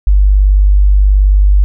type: tone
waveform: sine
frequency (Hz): 49.34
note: G1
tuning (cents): +12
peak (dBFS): -4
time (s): 0.07-1.64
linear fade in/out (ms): 0
effects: none